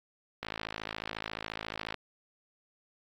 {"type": "click train", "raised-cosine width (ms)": 0.3, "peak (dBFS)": -19, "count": 83, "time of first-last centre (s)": [0.43, 1.943], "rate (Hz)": 54.2, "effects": ["AAC 64 kbps"]}